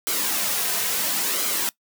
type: noise with flanger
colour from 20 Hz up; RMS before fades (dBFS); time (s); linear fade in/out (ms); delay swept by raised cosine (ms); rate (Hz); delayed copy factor
white; -24; 0.07-1.69; 0; 1.1 to 3.6; 0.73; -0.55
effects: noise-tail reverb RT60 0.1 s tail -20 dB re dry + high-pass 200 Hz 12 dB/octave